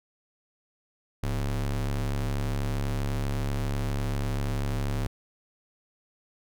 square ring-modulated tone, 70.2 Hz, C#2, 22 cents sharp, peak -24 dBFS, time 1.23-5.07 s, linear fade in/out 5 ms, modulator 36.2 Hz, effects none

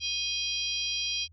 harmonic tone with a mistuned harmonic, 805 Hz, G5, 46 cents sharp, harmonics 3 / 4 / 5 / 6 / 7, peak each -36 / -32 / -38 / -35 / -37 dBFS, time 0-1.28 s, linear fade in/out 50 ms, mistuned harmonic 3, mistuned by +49 cents, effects added 83 Hz sine -53 dBFS peak until 1.32 s

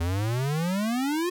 square exponential sweep, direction up, 81.5 to 365.3 Hz, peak -25 dBFS, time 0-1.3 s, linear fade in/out 10 ms, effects none

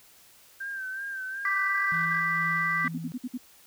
sine tone with vibrato, 1568 Hz, G6, in tune, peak -32 dBFS, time 0.6-2.21 s, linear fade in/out 10 ms, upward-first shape sine, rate 2.7 Hz, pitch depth 53 cents each way
sine chord, G major, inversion second, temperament equal, 1174.7 / 1568 / 1975.5 Hz, D6 / G6 / B6, 0 / 0 / 0 cents, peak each -29 / -31 / -26 dBFS, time 1.45-2.88 s, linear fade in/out 2 ms
sine tone with tremolo, 164.81 Hz, E3, in tune, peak -33 dBFS, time 1.92-3.12 s, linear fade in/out 0 ms, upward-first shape sine, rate 2.2 Hz, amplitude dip 35%
sine tone bursts, 249.7 Hz, B3, 19 cents sharp, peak -29 dBFS, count 6, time 2.84-3.378 s, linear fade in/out 10 ms, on 43 ms, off 56 ms
effects tanh soft clip ceiling -15 dBFS + white hiss -56 dBFS RMS until 3.66 s

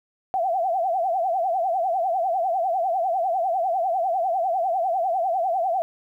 sine tone with vibrato, 718 Hz, F5, 48 cents sharp, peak -20 dBFS, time 0.34-5.82 s, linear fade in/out 0 ms, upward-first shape triangle, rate 10 Hz, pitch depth 190 cents each way, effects 10-bit

